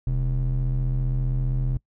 triangle ring-modulated tone, 82.6 Hz, E2, 4 cents sharp, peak -16 dBFS, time 0.07-1.77 s, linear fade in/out 0 ms, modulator 45 Hz, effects noise-tail reverb RT60 0.1 s tail -22 dB re dry

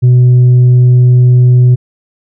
sine tone with tanh clipping, 124.5 Hz, B2, 14 cents sharp, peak -3 dBFS, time 0.02-1.76 s, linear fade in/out 20 ms, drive 2 dB, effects none

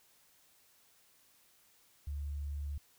sine tone, 72.1 Hz, D2, 31 cents flat, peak -36 dBFS, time 2.07-2.78 s, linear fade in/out 5 ms, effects white hiss -67 dBFS RMS until 2.98 s

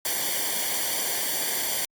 white noise with comb filter, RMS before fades -27 dBFS, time 0.05-1.85 s, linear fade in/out 2 ms, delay 0.76 ms, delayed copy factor -0.75, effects Opus 48 kbps

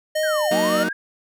square tone with vibrato, 614 Hz, D#5, 23 cents flat, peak -20 dBFS, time 0.15-0.84 s, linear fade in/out 10 ms, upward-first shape sine, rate 2.7 Hz, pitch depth 24 cents each way
sine linear two-way sweep, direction down then up, 1661.2 to 659.3 to 1661.2 Hz, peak -25 dBFS, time 0.23-0.93 s, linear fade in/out 5 ms, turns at 0.5 s
30% pulse chord, D# minor, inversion first, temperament just, 186.68 / 233.3 / 311.1 Hz, F#3 / A#3 / D#4, +16 / +2 / 0 cents, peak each -24 dBFS, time 0.51-0.89 s, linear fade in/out 5 ms
effects none

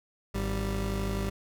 25% pulse tone pair together, 51.91 / 196 Hz, G#1 / G3, 0 / 0 cents, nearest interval octave + major seventh, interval 2300 cents, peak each -27 / -29 dBFS, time 0.34-1.3 s, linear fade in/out 10 ms, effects none

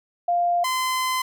sine / sawtooth tone pair in turn, 698.5 / 1028.6 Hz, F5 / C6, 0 / -30 cents, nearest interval perfect fifth, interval 670 cents, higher second, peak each -18 dBFS, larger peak neither, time 0.28-0.64 / 0.64-1.22 s, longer second, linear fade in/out 5 ms, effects none

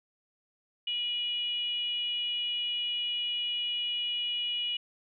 sine tone with frequency modulation, 2910 Hz, F#7, 29 cents flat, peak -29 dBFS, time 0.87-4.77 s, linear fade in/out 5 ms, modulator 490 Hz, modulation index 0.42, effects none

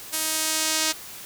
sawtooth tone with band-pass filter sweep, 315 Hz, D#4, 21 cents sharp, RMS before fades -25 dBFS, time 0.12-0.93 s, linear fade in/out 20 ms, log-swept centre 11000 to 6100 Hz, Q 0.95, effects white hiss -40 dBFS RMS until 1.25 s

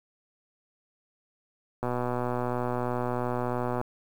click train, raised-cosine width 1 ms, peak -16 dBFS, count 245, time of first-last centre 1.83-3.814 s, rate 123 Hz, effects 8-bit

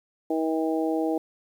harmonic tone, 160 Hz, D#3, 49 cents sharp, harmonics 2 / 3 / 4 / 5, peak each -25 / -29 / -31 / -33 dBFS, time 0.3-1.18 s, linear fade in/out 5 ms, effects 9-bit

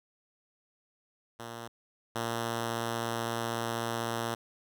5% pulse tone pair in turn, 116.54 / 116.06 Hz, A#2 / A#2, 0 / -7 cents, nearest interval unison, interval 7 cents, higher first, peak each -29 / -20 dBFS, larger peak second, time 1.39-1.68 / 2.15-4.35 s, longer second, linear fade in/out 10 ms, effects none

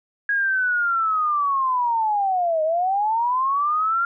sine linear two-way sweep, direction down then up, 1654 to 616 to 1397 Hz, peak -18 dBFS, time 0.29-4.05 s, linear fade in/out 2 ms, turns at 2.63 s, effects none

